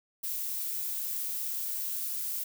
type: noise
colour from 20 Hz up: violet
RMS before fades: -34 dBFS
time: 0.23-2.44 s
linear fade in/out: 10 ms
effects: none